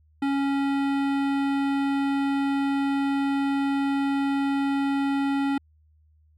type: tone with hard clipping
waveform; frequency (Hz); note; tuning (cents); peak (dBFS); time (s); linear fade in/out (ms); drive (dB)
sine; 277.2; C#4; 0; -24; 0.22-5.58; 5; 17
effects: added 77 Hz sine -57 dBFS peak until 6.37 s